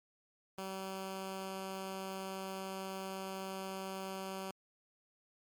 10% pulse tone, 191.3 Hz, G3, 42 cents flat, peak -32 dBFS, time 0.58-4.51 s, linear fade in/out 2 ms, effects MP3 96 kbps

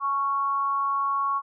sine tone with amplitude modulation, 1108.7 Hz, C#6, in tune, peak -20 dBFS, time 0-1.42 s, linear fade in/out 50 ms, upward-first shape sine, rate 261 Hz, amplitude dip 50%, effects none

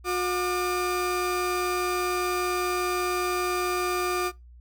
35% pulse tone pair together, 360.6 / 1197 Hz, F#4 / D6, -45 / +33 cents, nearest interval octave + major sixth, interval 2078 cents, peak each -25 / -27 dBFS, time 0.04-4.32 s, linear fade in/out 50 ms, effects noise-tail reverb RT60 0.2 s tail -22 dB re dry + added 60 Hz sine -46 dBFS peak until 4.6 s

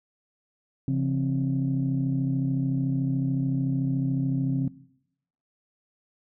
sine tone cluster, 136.4 / 170.1 / 265 Hz, C#3 / F3 / C4, -28 / -45 / +22 cents, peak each -24 / -31 / -26 dBFS, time 0.88-4.68 s, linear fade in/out 2 ms, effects noise-tail reverb RT60 0.8 s tail -20 dB re dry + tanh soft clip ceiling -16 dBFS

